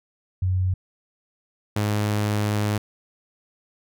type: tone pair in turn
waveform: sine / sawtooth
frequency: 92.5 / 104.73 Hz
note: F#2 / G#2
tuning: 0 / +15 cents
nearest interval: major second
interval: 215 cents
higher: second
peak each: -19 / -17 dBFS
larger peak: second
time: 0.42-0.74 / 1.76-2.78 s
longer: second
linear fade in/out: 5 ms
effects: none